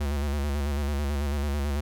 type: tone with vibrato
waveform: square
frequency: 71.7 Hz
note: D2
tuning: 41 cents flat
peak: -26 dBFS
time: 0-1.81 s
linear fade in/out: 10 ms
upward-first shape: square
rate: 9.1 Hz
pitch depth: 53 cents each way
effects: none